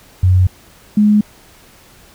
sine tone pair in turn, 92 / 209.5 Hz, F#2 / G#3, -9 / +15 cents, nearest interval octave + major second, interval 1424 cents, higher second, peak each -7 dBFS, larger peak neither, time 0.23-0.47 / 0.97-1.21 s, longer neither, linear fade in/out 5 ms, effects pink hiss -45 dBFS RMS until 2.14 s

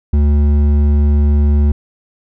triangle tone with hard clipping, 73 Hz, D2, 10 cents flat, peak -10 dBFS, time 0.13-1.72 s, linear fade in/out 5 ms, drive 12 dB, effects none

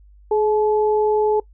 sine tone pair together, 424.3 / 860 Hz, G#4 / A5, +37 / -40 cents, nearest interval octave, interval 1223 cents, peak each -15 / -22 dBFS, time 0.31-1.4 s, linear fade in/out 5 ms, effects noise-tail reverb RT60 0.1 s tail -22 dB re dry + added 50 Hz sine -45 dBFS peak until 1.53 s

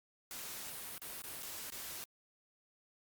white noise with dropouts, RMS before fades -45 dBFS, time 0.31-2.04 s, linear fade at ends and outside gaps 0 ms, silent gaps 0.98-1.018 / 1.219-1.238 / 1.425-1.43 / 1.702-1.722 s, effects Opus 48 kbps

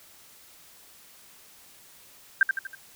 sine tone with echo, 1572 Hz, G6, 4 cents sharp, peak -14 dBFS, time 2.41-2.43 s, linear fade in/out 2 ms, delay 80 ms, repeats 4, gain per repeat -6 dB, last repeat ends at 2.75 s, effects white hiss -53 dBFS RMS until 2.95 s

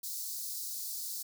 white high-pass noise, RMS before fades -39 dBFS, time 0.03-1.23 s, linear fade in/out 10 ms, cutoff 4200 Hz, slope 48 dB/octave, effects none

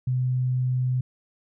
sine tone, 127.1 Hz, C3, 50 cents flat, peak -21 dBFS, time 0.07-1.01 s, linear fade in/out 5 ms, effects none

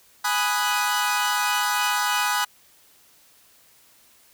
sawtooth chord, G# minor seventh, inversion none, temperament equal, 830.6 / 987.8 / 1244.5 / 1480 Hz, G#5 / B5 / D#6 / F#6, 0 / 0 / 0 / 0 cents, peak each -23 dBFS, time 0.24-2.45 s, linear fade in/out 10 ms, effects white hiss -56 dBFS RMS until 4.33 s

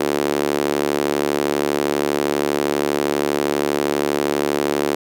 sawtooth tone with high-pass filter, 72.5 Hz, D2, 22 cents flat, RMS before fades -20 dBFS, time 0-4.95 s, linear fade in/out 5 ms, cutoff 360 Hz, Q 2.2, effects none

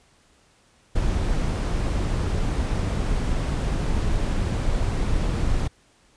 brown noise, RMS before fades -23 dBFS, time 0.95-5.68 s, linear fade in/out 10 ms, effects pink hiss -59 dBFS RMS until 6.16 s + resampled to 22050 Hz

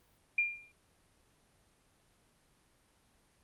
sine tone with exponential decay, 2400 Hz, D7, 37 cents sharp, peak -24 dBFS, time 0.38-0.72 s, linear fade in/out 5 ms, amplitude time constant 72 ms, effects pink hiss -69 dBFS RMS until 3.43 s + Opus 32 kbps

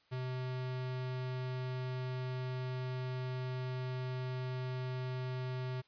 square tone, 127.9 Hz, C3, 39 cents flat, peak -37 dBFS, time 0.11-5.82 s, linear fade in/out 20 ms, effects white hiss -70 dBFS RMS until 5.87 s + resampled to 11025 Hz

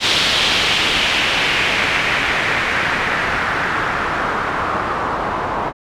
white noise with low-pass filter sweep, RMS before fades -18 dBFS, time 0-5.73 s, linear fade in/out 50 ms, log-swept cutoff 3700 to 970 Hz, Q 2, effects none

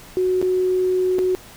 sine tone with dropouts, 368.9 Hz, F#4, 5 cents flat, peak -16 dBFS, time 0.17-1.35 s, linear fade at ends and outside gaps 0 ms, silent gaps 0.415-0.426 / 1.185-1.19 s, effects pink hiss -43 dBFS RMS until 1.56 s

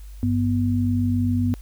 sine tone pair together, 97.57 / 245.5 Hz, G2 / B3, -8 / -10 cents, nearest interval octave + major third, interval 1598 cents, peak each -21 dBFS, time 0.23-1.54 s, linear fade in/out 0 ms, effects added 50 Hz sine -36 dBFS peak until 1.61 s + white hiss -55 dBFS RMS until 1.61 s

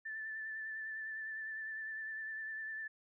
sine tone with vibrato, 1760 Hz, A6, in tune, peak -40 dBFS, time 0.05-2.88 s, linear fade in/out 10 ms, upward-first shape sine, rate 9.9 Hz, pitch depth 24 cents each way, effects none

